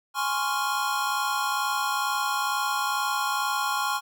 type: chord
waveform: square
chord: Db major seventh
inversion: second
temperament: equal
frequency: 830.6 / 1046.5 / 1108.7 / 1396.9 Hz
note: Ab5 / C6 / Db6 / F6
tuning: 0 / 0 / 0 / 0 cents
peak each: -31 dBFS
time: 0.14-4.01 s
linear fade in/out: 50 ms
effects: none